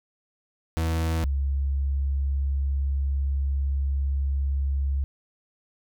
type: tone pair in turn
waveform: 40% pulse / sine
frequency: 81.3 / 68.82 Hz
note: E2 / C#2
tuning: -23 / -12 cents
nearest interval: minor third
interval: 289 cents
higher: first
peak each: -22 dBFS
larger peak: neither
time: 0.77-1.24 / 1.24-5.04 s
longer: second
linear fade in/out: 0 ms
effects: none